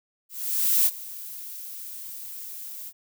violet noise with ADSR envelope, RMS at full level -19 dBFS, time 0.29-2.93 s, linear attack 570 ms, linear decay 42 ms, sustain -19 dB, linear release 53 ms, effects none

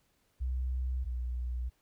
sine tone pair in turn, 63.5 / 61.21 Hz, B1 / B1, +49 / -15 cents, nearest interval minor second, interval 64 cents, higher first, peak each -30 / -32 dBFS, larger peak first, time 0.4-1.05 / 1.05-1.7 s, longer neither, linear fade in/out 20 ms, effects pink hiss -73 dBFS RMS until 1.81 s

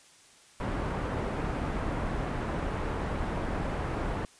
pink low-pass noise, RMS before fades -32 dBFS, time 0.6-4.25 s, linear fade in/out 2 ms, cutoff 1400 Hz, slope 12 dB/octave, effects white hiss -57 dBFS RMS until 4.39 s + resampled to 22050 Hz

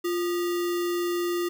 sine tone with sample-and-hold, 349.2 Hz, F4, in tune, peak -24 dBFS, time 0.04-1.49 s, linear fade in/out 10 ms, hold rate 1575 Hz, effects none

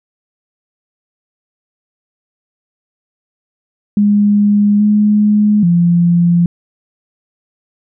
sine tone with pitch steps, 205.7 / 209.4 / 172.5 Hz, G#3 / G#3 / F3, -16 / +15 / -21 cents, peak -7 dBFS, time 3.97-6.46 s, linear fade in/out 2 ms, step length 830 ms, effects none

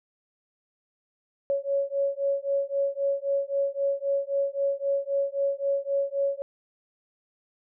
sine beating tone pair, 554.4 / 558.2 Hz, C#5 / C#5, 0 / +12 cents, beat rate 3.8 Hz, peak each -27 / -27 dBFS, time 1.5-6.42 s, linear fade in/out 0 ms, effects none

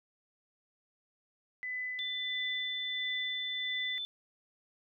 sine tone with tremolo, 2004 Hz, B6, 25 cents sharp, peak -34 dBFS, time 1.63-3.98 s, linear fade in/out 0 ms, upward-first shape sine, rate 1.5 Hz, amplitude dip 45%
sine tone, 3520 Hz, A7, in tune, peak -35 dBFS, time 1.99-4.05 s, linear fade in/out 0 ms
effects none

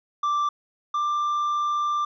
triangle tone pair in turn, 1174.7 / 1184.2 Hz, D6 / D6, 0 / +14 cents, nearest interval unison, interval 14 cents, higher second, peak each -19 / -20 dBFS, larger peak first, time 0.23-0.49 / 0.94-2.05 s, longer second, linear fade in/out 5 ms, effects resampled to 16000 Hz

